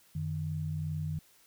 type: tone pair together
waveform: sine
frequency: 91.69 / 154.2 Hz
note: F#2 / D#3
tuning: -15 / -15 cents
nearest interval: major sixth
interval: 900 cents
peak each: -37 / -33 dBFS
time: 0.15-1.19 s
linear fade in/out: 5 ms
effects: white hiss -63 dBFS RMS until 1.46 s